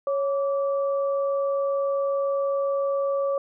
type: tone pair together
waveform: sine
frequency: 553.7 / 1159 Hz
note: C#5 / D6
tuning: -2 / -23 cents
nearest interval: octave + minor second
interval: 1279 cents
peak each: -22 / -32 dBFS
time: 0.07-3.38 s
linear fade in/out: 2 ms
effects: none